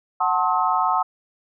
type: chord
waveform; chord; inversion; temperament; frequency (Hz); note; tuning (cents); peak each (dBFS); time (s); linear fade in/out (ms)
sine; F# diminished seventh; none; just; 740 / 888 / 1065.6 / 1278.7; F#5 / A5 / C6 / Eb6; 0 / +16 / +31 / +47; -23; 0.2-1.03; 10
effects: none